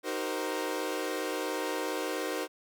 sawtooth chord, C half-diminished seventh, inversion first, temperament equal with one note detuned, 311.1 / 378.4 / 466.2 / 523.3 Hz, Eb4 / Gb4 / Bb4 / C5, 0 / +39 / 0 / 0 cents, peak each -33 dBFS, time 0.03-2.48 s, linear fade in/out 50 ms, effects none

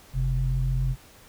sine tone pair together, 46.02 / 130.81 Hz, F#1 / C3, -9 / 0 cents, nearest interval octave + tritone, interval 1809 cents, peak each -24 dBFS, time 0.13-0.96 s, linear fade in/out 50 ms, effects tanh soft clip ceiling -14 dBFS + pink hiss -52 dBFS RMS until 1.28 s

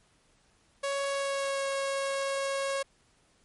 sawtooth tone with pitch glide, 556 to 548.3 Hz, C#5 to C#5, +5 to -19 cents, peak -25 dBFS, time 0.83-2.83 s, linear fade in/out 10 ms, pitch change -24 cents, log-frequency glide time 1.06-1.65 s, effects pink hiss -66 dBFS RMS until 3.44 s + MP3 48 kbps

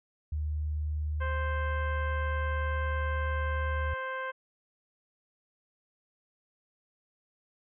sine tone, 75.8 Hz, D#2, 45 cents flat, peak -29 dBFS, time 0.32-3.94 s, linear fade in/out 5 ms
harmonic tone, 523.3 Hz, C5, in tune, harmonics 1 / 2 / 3 / 4 / 5 / 6, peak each -38 / -37 / -37 / -46 / -52 / -54 dBFS, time 1.2-4.32 s, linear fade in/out 20 ms
effects none

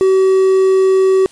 triangle tone with quantisation, 380.5 Hz, F#4, 48 cents sharp, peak -6 dBFS, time 0.01-1.26 s, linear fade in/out 0 ms, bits 5, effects white hiss -45 dBFS RMS until 1.31 s + resampled to 22050 Hz

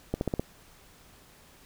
accelerating click train, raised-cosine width 2 ms, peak -14 dBFS, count 5, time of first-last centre 0.14-0.396 s, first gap 71 ms, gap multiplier 0.93, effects pink hiss -56 dBFS RMS until 1.65 s

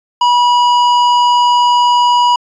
sine tone with hard clipping, 972 Hz, B5, 28 cents flat, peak -9 dBFS, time 0.21-2.36 s, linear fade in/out 5 ms, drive 10 dB, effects resampled to 22050 Hz

